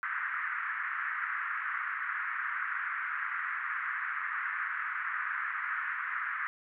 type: band-pass noise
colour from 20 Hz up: white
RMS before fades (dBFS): -35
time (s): 0.03-6.47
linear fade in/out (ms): 0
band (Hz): 1200 to 1900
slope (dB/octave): 48
effects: none